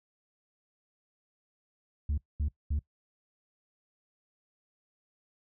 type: tone bursts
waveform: sine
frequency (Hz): 73.42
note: D2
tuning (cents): 0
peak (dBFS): -24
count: 3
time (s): 2.09-2.791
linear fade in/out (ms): 5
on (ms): 87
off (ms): 220
effects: noise-tail reverb RT60 0.1 s tail -21 dB re dry + tanh soft clip ceiling -26 dBFS